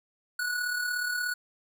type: tone with amplitude modulation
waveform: square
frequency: 1468 Hz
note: F#6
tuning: 14 cents flat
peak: -27 dBFS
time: 0.39-1.34 s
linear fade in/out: 5 ms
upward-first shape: sine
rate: 36.8 Hz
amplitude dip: 45%
effects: none